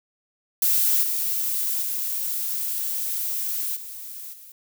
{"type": "noise with level steps", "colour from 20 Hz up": "violet", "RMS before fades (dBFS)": [-20, -25, -27, -37, -45], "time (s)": [0.62, 4.52], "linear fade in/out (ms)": 2, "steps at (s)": [1.02, 1.81, 3.75, 4.32], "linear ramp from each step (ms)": 20, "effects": []}